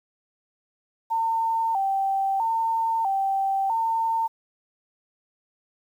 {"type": "tone with vibrato", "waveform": "sine", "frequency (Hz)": 840, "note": "G#5", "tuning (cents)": 19, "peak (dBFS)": -21, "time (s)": [1.1, 4.28], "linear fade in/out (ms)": 20, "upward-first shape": "square", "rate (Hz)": 0.77, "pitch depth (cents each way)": 130, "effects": ["9-bit"]}